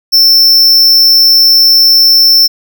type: tone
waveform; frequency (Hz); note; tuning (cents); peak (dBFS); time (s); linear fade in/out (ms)
square; 5360; E8; +28; -3; 0.12-2.48; 20
effects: none